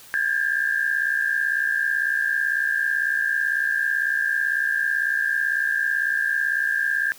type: tone cluster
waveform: sine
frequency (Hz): 1604 / 1662 / 1746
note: G6 / G#6 / A6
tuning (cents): +39 / +1 / -14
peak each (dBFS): -22 / -26 / -27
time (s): 0.14-7.12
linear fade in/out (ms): 0
effects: white hiss -46 dBFS RMS until 7.18 s